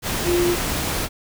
sine tone in noise, 350 Hz, F4, 4 cents sharp, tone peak -17 dBFS, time 0.24-0.57 s, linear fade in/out 50 ms, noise pink, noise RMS -24 dBFS, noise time 0.02-1.09 s, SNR +4 dB, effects none

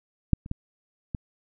clicks, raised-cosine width 5 ms, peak -6 / -27 / -16 / -17 dBFS, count 4, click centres 0.333 / 0.461 / 0.514 / 1.148 s, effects none

